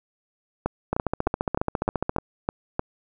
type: two click trains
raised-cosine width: 1 ms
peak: -9 / -9 dBFS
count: 8 / 19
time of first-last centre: 0.66-2.794 / 0.93-2.163 s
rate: 3.28 / 14.6 Hz
effects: none